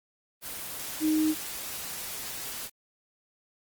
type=tone in noise; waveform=sine; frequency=311.1 Hz; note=D#4; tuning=in tune; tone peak=-22 dBFS; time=1-1.35 s; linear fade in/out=50 ms; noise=white; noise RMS=-37 dBFS; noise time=0.41-2.7 s; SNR=+12 dB; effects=Opus 24 kbps